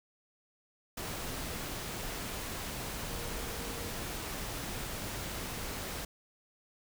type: tone in noise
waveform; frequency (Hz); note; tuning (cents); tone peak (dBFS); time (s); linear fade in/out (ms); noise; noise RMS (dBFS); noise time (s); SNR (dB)
sine; 469.2; A#4; +11; -48; 3.09-3.9; 5; pink; -39; 0.97-6.05; -12
effects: none